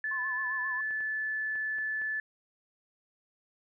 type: tone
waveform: sine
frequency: 1739 Hz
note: A6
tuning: 21 cents flat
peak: -30 dBFS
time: 0.04-2.2 s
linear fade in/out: 2 ms
type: tone with vibrato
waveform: sine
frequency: 1034 Hz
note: C6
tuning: 21 cents flat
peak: -38 dBFS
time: 0.11-0.81 s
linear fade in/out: 5 ms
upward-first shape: sine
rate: 7.5 Hz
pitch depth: 85 cents each way
type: clicks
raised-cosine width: 0.5 ms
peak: -36 dBFS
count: 5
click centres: 0.908 / 1.006 / 1.556 / 1.785 / 2.017 s
effects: none